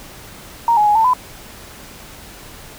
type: tone with pitch steps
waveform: sine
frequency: 932 / 840 / 833 / 893 / 1005 Hz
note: A#5 / G#5 / G#5 / A5 / B5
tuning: -1 / +19 / +5 / +25 / +30 cents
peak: -10 dBFS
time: 0.68-1.135 s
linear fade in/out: 2 ms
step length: 91 ms
effects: pink hiss -38 dBFS RMS until 2.78 s